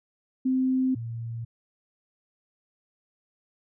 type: tone pair in turn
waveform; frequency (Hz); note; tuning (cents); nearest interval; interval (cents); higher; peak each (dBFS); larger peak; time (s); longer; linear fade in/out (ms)
sine; 259.5 / 115.59; C4 / A#2; -14 / -14; octave + major second; 1400; first; -21 / -31; first; 0.45-0.95 / 0.95-1.45; neither; 10
effects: none